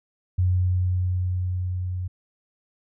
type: tone with level ramp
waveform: sine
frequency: 91 Hz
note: F#2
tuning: 28 cents flat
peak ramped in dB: -17 to -26 dBFS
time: 0.38-2.08 s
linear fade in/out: 10 ms
effects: none